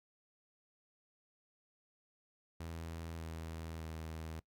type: tone with pitch steps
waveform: sawtooth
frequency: 82.41 / 81.28 / 80.16 Hz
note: E2 / E2 / E2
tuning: 0 / -24 / -48 cents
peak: -39 dBFS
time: 2.6-4.4 s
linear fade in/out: 5 ms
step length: 600 ms
effects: noise-tail reverb RT60 0.1 s tail -21 dB re dry